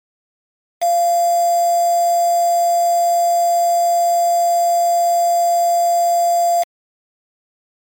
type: tone with quantisation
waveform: sine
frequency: 691 Hz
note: F5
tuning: 19 cents flat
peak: -12 dBFS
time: 0.81-6.64 s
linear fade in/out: 20 ms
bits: 4
effects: MP3 96 kbps